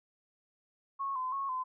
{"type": "tone with vibrato", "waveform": "sine", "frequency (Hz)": 1060, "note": "C6", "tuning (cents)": 22, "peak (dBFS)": -32, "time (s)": [0.99, 1.64], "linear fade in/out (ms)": 20, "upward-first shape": "square", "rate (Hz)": 3, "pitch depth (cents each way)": 60, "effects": []}